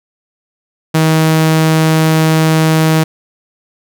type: tone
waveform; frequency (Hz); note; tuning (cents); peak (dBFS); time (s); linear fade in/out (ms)
sawtooth; 158.9; D#3; +37; -4; 0.94-3.04; 10
effects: none

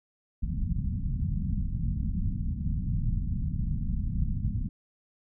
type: low-pass noise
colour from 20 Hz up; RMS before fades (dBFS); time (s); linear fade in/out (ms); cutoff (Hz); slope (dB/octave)
pink; -29; 0.42-4.69; 10; 220; 48
effects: none

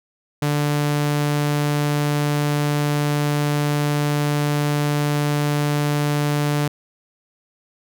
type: tone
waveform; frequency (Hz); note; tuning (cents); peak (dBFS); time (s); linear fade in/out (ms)
sawtooth; 146.83; D3; 0; -14; 0.42-6.68; 5
effects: none

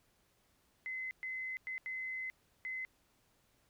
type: tone bursts at uneven times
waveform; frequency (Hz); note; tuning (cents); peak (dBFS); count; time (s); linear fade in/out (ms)
sine; 2045; C7; -40; -38; 5; 0.86-1.11 / 1.23-1.57 / 1.67-1.78 / 1.86-2.3 / 2.65-2.85; 0
effects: pink hiss -73 dBFS RMS until 3.69 s

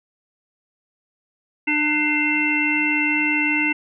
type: harmonic tone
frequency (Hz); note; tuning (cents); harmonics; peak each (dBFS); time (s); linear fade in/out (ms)
299.6; D4; +35; 1 / 3 / 5 / 7 / 9; -23 / -31 / -31 / -21 / -22; 1.67-3.73; 10
effects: none

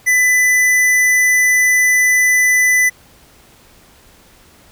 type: tone with hard clipping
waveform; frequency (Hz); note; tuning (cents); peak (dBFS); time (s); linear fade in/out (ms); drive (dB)
sine; 1998; B6; +20; -11; 0.06-2.9; 20; 15
effects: pink hiss -47 dBFS RMS until 4.71 s

